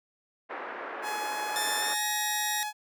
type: band-pass noise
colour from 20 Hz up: white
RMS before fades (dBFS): -38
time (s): 0.49-1.95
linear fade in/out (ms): 20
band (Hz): 320 to 1700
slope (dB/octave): 24
type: tone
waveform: sawtooth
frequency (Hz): 844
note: G#5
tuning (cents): +28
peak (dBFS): -28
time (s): 1.02-2.73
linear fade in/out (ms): 50
type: tone with pitch glide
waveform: 10% pulse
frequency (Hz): 1783 to 1883.6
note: A6 to A#6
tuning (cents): +22 to +18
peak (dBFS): -20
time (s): 1.56-2.63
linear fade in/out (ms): 0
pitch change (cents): +96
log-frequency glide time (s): 1.79-2.03
effects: none